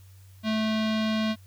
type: tone with low-pass filter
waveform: square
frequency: 218.2 Hz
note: A3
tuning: 14 cents flat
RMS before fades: -26 dBFS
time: 0.43-1.36 s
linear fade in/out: 50 ms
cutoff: 3800 Hz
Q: 2.4
effects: added 95 Hz sine -48 dBFS peak until 1.46 s + white hiss -61 dBFS RMS until 1.46 s